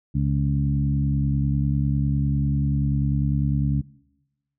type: harmonic tone with a mistuned harmonic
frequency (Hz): 70.1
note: C#2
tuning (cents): +20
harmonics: 1 / 2 / 3 / 4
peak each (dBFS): -26 / -21 / -27 / -30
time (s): 0.14-3.82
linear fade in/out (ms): 20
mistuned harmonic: 1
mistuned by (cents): +15
effects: noise-tail reverb RT60 1.0 s tail -22 dB re dry